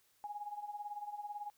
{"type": "tone with tremolo", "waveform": "sine", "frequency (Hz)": 828, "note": "G#5", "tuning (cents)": -5, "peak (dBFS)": -38, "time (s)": [0.24, 1.5], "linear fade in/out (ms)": 0, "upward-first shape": "sine", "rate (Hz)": 18, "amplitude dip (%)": 75, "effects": ["white hiss -72 dBFS RMS until 1.57 s"]}